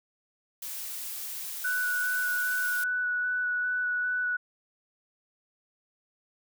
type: noise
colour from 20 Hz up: blue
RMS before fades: -37 dBFS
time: 0.62-2.84 s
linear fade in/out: 5 ms
type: tone with vibrato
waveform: sine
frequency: 1480 Hz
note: F#6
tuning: in tune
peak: -26 dBFS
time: 1.64-4.37 s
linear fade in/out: 10 ms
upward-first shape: square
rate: 2.5 Hz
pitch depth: 9 cents each way
effects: none